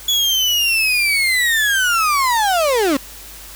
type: linear sweep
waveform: 35% pulse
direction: down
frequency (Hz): 3409 to 256.3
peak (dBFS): -12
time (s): 0.08-2.97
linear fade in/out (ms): 5
effects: added 50 Hz sine -41 dBFS peak until 3.55 s + white hiss -37 dBFS RMS until 3.55 s